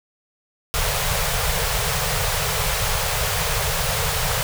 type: band-stop noise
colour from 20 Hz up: pink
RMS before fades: -22 dBFS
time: 0.74-4.43 s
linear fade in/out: 0 ms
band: 170 to 420 Hz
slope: 96 dB/octave
effects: none